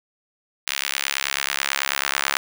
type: tone with high-pass filter sweep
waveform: sawtooth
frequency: 69.2 Hz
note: C#2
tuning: 2 cents flat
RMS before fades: -25 dBFS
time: 0.67-2.37 s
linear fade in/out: 0 ms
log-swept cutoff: 2400 to 1400 Hz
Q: 1.1
effects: none